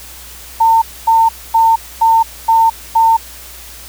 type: tone bursts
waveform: sine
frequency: 904 Hz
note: A5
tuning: 47 cents sharp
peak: -6 dBFS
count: 6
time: 0.6-3.17 s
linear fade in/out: 10 ms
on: 220 ms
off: 250 ms
effects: added 60 Hz sine -38 dBFS peak until 3.88 s + white hiss -34 dBFS RMS until 3.88 s